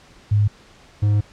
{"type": "tone pair in turn", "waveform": ["sine", "triangle"], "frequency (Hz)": [103.83, 103.83], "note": ["G#2", "G#2"], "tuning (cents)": [0, 0], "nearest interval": "unison", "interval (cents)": 0, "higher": "neither", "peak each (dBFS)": [-13, -12], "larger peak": "second", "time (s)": [[0.31, 0.48], [1.02, 1.21]], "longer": "second", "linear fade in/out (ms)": 10, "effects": ["pink hiss -49 dBFS RMS until 1.32 s", "low-pass 6000 Hz 12 dB/octave"]}